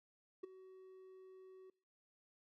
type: tone with ADSR envelope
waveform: triangle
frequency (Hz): 376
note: F#4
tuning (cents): +28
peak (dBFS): -38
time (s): 0.43-1.7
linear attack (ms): 10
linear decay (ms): 11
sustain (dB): -16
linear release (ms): 3
effects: noise-tail reverb RT60 0.5 s tail -26 dB re dry